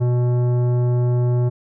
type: tone with tanh clipping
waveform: triangle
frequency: 122.6 Hz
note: B2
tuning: 12 cents flat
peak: -17 dBFS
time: 0-1.5 s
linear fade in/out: 20 ms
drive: 17 dB
effects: none